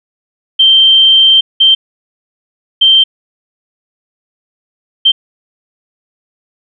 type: tone bursts at uneven times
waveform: sine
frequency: 3136 Hz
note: G7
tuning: in tune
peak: -3 dBFS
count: 4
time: 0.59-1.41 / 1.6-1.75 / 2.81-3.04 / 5.05-5.12 s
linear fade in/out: 10 ms
effects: none